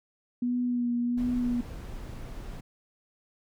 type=tone with vibrato; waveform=sine; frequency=243 Hz; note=B3; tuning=28 cents flat; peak=-25 dBFS; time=0.42-1.61 s; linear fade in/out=5 ms; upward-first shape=sine; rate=1.4 Hz; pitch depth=24 cents each way
type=noise; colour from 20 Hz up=brown; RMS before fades=-39 dBFS; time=1.17-2.61 s; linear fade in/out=10 ms
effects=none